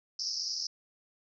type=band-pass noise; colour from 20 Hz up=white; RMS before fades=-35 dBFS; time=0.19-0.67 s; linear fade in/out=5 ms; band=4800 to 5600 Hz; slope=96 dB/octave; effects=none